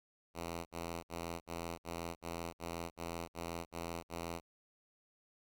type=tone bursts; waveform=5% pulse; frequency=84.4 Hz; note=E2; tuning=41 cents sharp; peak=-29 dBFS; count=11; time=0.34-4.41 s; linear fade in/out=50 ms; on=320 ms; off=55 ms; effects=none